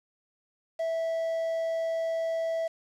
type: tone with quantisation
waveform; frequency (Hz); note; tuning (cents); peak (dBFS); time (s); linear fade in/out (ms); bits
triangle; 656; E5; -9; -25; 0.79-2.68; 10; 8
effects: low-pass 8000 Hz 12 dB/octave